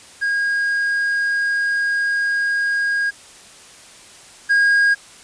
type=tone pair in turn; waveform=triangle; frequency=1631 / 1631 Hz; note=G#6 / G#6; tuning=-32 / -32 cents; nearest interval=unison; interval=0 cents; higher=neither; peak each=-15 / -10 dBFS; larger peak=second; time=0.21-3.11 / 4.49-4.95 s; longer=first; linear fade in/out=20 ms; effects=white hiss -43 dBFS RMS until 5.23 s + resampled to 22050 Hz